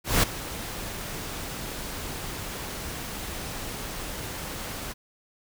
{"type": "noise with ADSR envelope", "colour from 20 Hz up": "pink", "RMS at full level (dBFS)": -19, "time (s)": [0.04, 4.94], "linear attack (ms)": 190, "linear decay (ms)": 11, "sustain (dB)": -16, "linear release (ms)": 29, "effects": []}